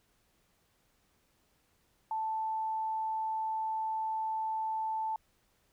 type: tone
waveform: sine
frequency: 880 Hz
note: A5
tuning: in tune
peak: -31 dBFS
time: 2.11-5.16 s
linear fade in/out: 2 ms
effects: pink hiss -72 dBFS RMS until 5.72 s